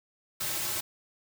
white noise with comb filter, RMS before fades -32 dBFS, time 0.4-0.81 s, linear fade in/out 10 ms, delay 4.2 ms, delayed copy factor -1, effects none

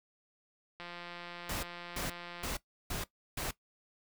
click train, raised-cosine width 0.3 ms, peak -29 dBFS, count 288, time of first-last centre 0.8-2.449 s, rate 174 Hz
pink noise bursts, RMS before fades -37 dBFS, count 5, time 1.49-3.51 s, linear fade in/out 5 ms, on 140 ms, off 330 ms
effects noise-tail reverb RT60 0.1 s tail -17 dB re dry

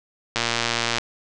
click train, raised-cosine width 0.2 ms, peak -4 dBFS, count 74, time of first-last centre 0.36-0.984 s, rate 117 Hz, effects resampled to 24000 Hz + 7-bit

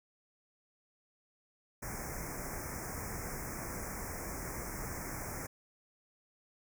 pink band-stop noise, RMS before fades -41 dBFS, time 1.82-5.47 s, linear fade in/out 10 ms, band 2300 to 5300 Hz, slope 96 dB/octave, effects none

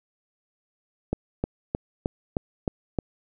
click train, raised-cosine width 2 ms, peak -11 dBFS, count 7, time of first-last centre 1.13-2.988 s, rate 3.23 Hz, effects none

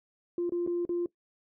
sine tone with dropouts, 348 Hz, F4, 6 cents flat, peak -26 dBFS, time 0.38-1.06 s, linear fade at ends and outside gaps 2 ms, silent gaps 0.495-0.521 / 0.665-0.674 / 0.852-0.892 s, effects noise-tail reverb RT60 0.1 s tail -20 dB re dry + tanh soft clip ceiling -23 dBFS

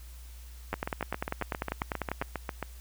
two click trains, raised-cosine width 0.5 ms, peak -17 / -15 dBFS, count 15 / 16, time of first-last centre 0.74-2.627 / 0.73-2.215 s, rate 7.42 / 10.1 Hz, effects added 60 Hz sine -44 dBFS peak until 2.8 s + white hiss -56 dBFS RMS until 2.8 s

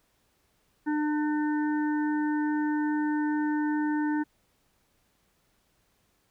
harmonic tone, 300.4 Hz, D4, 39 cents sharp, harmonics 1 / 3 / 5 / 6, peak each -25 / -35 / -39 / -41 dBFS, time 0.86-4.24 s, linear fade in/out 20 ms, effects pink hiss -70 dBFS RMS until 6.3 s

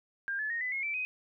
sine tone with pitch steps, 1600 / 1724.8 / 1859.3 / 2004 / 2161 / 2329 / 2511 Hz, G6 / A6 / A#6 / B6 / C#7 / D7 / D#7, +35 / -35 / -5 / +25 / -45 / -15 / +15 cents, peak -31 dBFS, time 0.28-1.05 s, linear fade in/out 0 ms, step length 110 ms, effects none

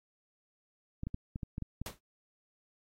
clicks, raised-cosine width 5 ms, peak -25 dBFS, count 8, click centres 1.034 / 1.07 / 1.144 / 1.359 / 1.432 / 1.581 / 1.623 / 1.816 s
pink noise with exponential decay, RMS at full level -36 dBFS, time 1.86-1.99 s, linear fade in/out 2 ms, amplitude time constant 27 ms
effects AAC 48 kbps

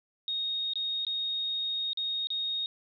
sine tone with dropouts, 3727 Hz, A#7, 1 cent flat, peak -29 dBFS, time 0.28-2.66 s, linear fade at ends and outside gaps 1 ms, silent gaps 0.735-0.756 / 1.05-1.067 / 1.932-1.973 / 2.271-2.303 s, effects none

